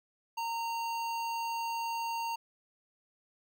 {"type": "tone with notch filter", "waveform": "square", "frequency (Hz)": 922, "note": "A#5", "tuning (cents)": -19, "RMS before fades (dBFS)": -35, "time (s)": [0.37, 2.36], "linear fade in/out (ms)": 10, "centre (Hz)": 9900, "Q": 1.2, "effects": []}